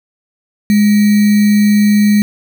sine tone with sample-and-hold, 207.7 Hz, G#3, in tune, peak -6 dBFS, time 0.7-2.22 s, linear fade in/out 0 ms, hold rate 2100 Hz, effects none

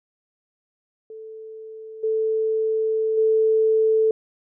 sine tone with level steps, 440 Hz, A4, in tune, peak -35 / -19 / -15 dBFS, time 1.1-4.11 s, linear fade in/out 2 ms, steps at 2.03 / 3.17 s, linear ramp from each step 10 ms, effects none

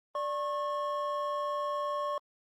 triangle tone pair together, 587.3 / 1089.6 Hz, D5 / C#6, 0 / -30 cents, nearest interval major seventh, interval 1070 cents, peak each -32 / -31 dBFS, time 0.15-2.18 s, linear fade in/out 2 ms, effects Opus 24 kbps

